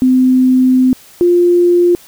sine tone pair in turn, 256.6 / 350.7 Hz, C4 / F4, -34 / +7 cents, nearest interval perfect fourth, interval 541 cents, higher second, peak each -6 / -6 dBFS, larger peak neither, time 0.02-0.93 / 1.21-1.95 s, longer first, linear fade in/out 0 ms, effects white hiss -41 dBFS RMS until 2.07 s

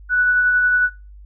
sine tone with tremolo, 1480 Hz, F#6, in tune, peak -12 dBFS, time 0.09-0.9 s, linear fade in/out 50 ms, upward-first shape sine, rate 11 Hz, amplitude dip 25%, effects noise-tail reverb RT60 0.3 s tail -23 dB re dry + added 50 Hz sine -38 dBFS peak until 1.25 s

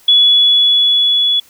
sine tone with level ramp, 3400 Hz, G#7, 40 cents sharp, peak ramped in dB -5 to -10 dBFS, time 0.08-1.4 s, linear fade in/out 5 ms, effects white hiss -47 dBFS RMS until 1.49 s

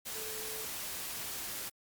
sine tone in noise, 436.8 Hz, A4, 13 cents flat, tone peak -46 dBFS, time 0.14-0.66 s, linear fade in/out 20 ms, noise white, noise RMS -40 dBFS, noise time 0.05-1.7 s, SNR -9 dB, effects Opus 48 kbps

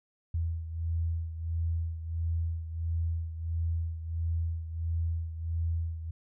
sine beating tone pair, 82.41 / 83.91 Hz, E2 / E2, 0 / +31 cents, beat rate 1.5 Hz, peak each -30 / -36 dBFS, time 0.34-6.11 s, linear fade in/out 5 ms, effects none

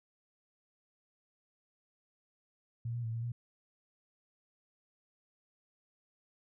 sine tone with pitch steps, 116.9 / 119.6 / 112.9 / 115.5 / 119.4 Hz, A#2 / A#2 / A2 / A#2 / A#2, +5 / +45 / +45 / -16 / +42 cents, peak -34 dBFS, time 2.85-3.32 s, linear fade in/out 5 ms, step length 94 ms, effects none

